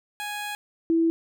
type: tone pair in turn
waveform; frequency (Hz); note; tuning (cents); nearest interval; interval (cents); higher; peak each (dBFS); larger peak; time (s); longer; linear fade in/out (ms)
15% pulse / sine; 830.6 / 329.6; G#5 / E4; 0 / 0; octave + major third; 1600; first; -24 / -18; second; 0.2-0.55 / 0.9-1.1; first; 0
effects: none